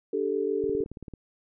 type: chord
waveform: sine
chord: D suspended fourth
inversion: none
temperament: equal with one note detuned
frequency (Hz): 293.7 / 393.4 / 440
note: D4 / G4 / A4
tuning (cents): 0 / +6 / 0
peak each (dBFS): -33 / -28 / -28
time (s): 0.13-0.84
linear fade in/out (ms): 5
type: click train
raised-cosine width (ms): 3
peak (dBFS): -27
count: 10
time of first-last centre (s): 0.64-1.137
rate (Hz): 18.1
effects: none